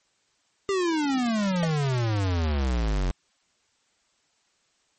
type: exponential sweep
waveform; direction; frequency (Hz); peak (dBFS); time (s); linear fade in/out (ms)
square; down; 402.8 to 43.22; -23; 0.69-3.11; 0
type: tone with exponential decay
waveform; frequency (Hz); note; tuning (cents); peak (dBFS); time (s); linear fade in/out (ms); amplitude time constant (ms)
square; 631; D#5; +24; -23; 1.63-1.72; 0; 19
effects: white hiss -68 dBFS RMS until 4.98 s + MP3 32 kbps